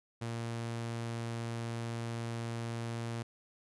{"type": "tone", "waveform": "sawtooth", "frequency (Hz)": 116.1, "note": "A#2", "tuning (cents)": -7, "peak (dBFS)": -32, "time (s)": [0.21, 3.23], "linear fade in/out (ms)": 10, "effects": ["resampled to 24000 Hz"]}